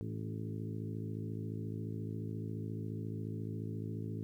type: harmonic tone with a mistuned harmonic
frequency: 54.3 Hz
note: A1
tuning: 22 cents flat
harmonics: 2 / 3 / 4 / 5 / 6 / 7 / 8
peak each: -40 / -44 / -46 / -48 / -50 / -51 / -52 dBFS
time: 0.01-4.23 s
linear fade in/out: 0 ms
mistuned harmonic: 5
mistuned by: +33 cents
effects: 12-bit